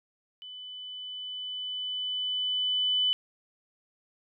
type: tone with level ramp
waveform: sine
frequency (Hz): 3000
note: F#7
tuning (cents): +23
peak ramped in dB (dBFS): -41 to -22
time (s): 0.42-3.13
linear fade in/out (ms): 0
effects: none